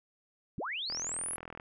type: linear sweep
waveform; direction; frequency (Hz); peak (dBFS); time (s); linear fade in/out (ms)
sine; up; 90.5 to 11120; -34; 0.58-1.36; 0
type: click train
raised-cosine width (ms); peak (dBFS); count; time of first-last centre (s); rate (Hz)
0.5; -28; 30; 0.9-1.599; 41.5
effects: none